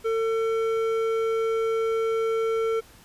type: tone with hard clipping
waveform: sine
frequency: 450 Hz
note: A4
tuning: 39 cents sharp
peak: -24 dBFS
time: 0.04-2.81 s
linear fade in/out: 20 ms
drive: 10 dB
effects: pink hiss -52 dBFS RMS until 3.04 s + resampled to 32000 Hz